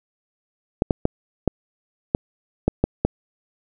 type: clicks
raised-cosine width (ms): 2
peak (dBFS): -3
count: 8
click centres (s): 0.821 / 0.908 / 1.054 / 1.477 / 2.149 / 2.68 / 2.84 / 3.05
effects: none